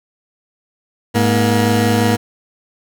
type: tone pair together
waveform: 20% pulse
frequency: 106.06 / 238.1 Hz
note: G#2 / A#3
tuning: +37 / +37 cents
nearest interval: octave + major second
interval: 1400 cents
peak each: -10 dBFS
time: 1.14-2.17 s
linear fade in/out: 20 ms
effects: none